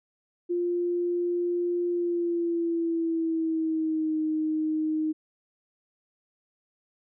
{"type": "tone with pitch glide", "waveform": "sine", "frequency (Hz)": [350, 311.8], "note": ["F4", "D#4"], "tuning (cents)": [4, 4], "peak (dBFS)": -24, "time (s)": [0.49, 5.13], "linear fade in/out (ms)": 20, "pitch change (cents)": -200, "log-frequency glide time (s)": [1.89, 4.18], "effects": []}